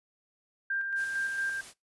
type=tone with tremolo; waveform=sine; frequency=1589 Hz; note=G6; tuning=23 cents sharp; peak=-28 dBFS; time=0.7-1.61 s; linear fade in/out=5 ms; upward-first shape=square; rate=4.4 Hz; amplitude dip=35%
type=noise; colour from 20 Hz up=white; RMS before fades=-47 dBFS; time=0.95-1.74 s; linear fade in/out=50 ms
effects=noise-tail reverb RT60 0.2 s tail -23 dB re dry + resampled to 24000 Hz